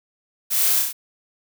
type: noise with echo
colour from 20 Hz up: blue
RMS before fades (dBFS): -22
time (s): 0.5-0.81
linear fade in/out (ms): 20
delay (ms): 30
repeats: 4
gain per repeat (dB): -2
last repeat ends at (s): 0.93
effects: none

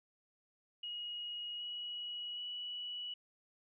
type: tone with pitch steps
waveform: sine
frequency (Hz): 2891 / 2916 / 2942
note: F#7 / F#7 / F#7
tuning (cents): -41 / -26 / -11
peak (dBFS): -40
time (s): 0.83-3.14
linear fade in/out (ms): 5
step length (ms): 770
effects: none

